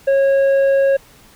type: tone with tanh clipping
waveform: sine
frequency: 547 Hz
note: C#5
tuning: 23 cents flat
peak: -12 dBFS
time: 0.07-0.97 s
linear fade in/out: 10 ms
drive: 6 dB
effects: pink hiss -47 dBFS RMS until 1.35 s